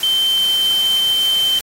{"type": "tone in noise", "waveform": "sine", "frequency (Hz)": 3104, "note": "G7", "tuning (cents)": -18, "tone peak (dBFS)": -13, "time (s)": [0.03, 1.59], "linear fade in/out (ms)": 2, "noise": "white", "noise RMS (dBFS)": -28, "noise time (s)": [0, 1.61], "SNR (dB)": 12, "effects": ["AAC 48 kbps"]}